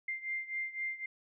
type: beating tone pair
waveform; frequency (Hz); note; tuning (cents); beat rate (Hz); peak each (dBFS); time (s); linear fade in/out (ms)
sine; 2096 / 2099.9; C7 / C7; +2 / +6; 3.9; -37 / -40; 0.08-1.06; 5
effects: none